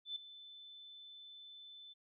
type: tone with ADSR envelope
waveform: sine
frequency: 3520 Hz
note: A7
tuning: in tune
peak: -37 dBFS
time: 0.05-1.94 s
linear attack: 110 ms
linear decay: 4 ms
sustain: -15 dB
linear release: 21 ms
effects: none